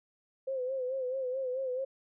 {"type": "tone with vibrato", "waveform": "sine", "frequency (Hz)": 518, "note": "C5", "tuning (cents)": -17, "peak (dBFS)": -31, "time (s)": [0.47, 1.85], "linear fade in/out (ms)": 10, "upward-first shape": "sine", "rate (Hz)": 4.6, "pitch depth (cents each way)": 67, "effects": []}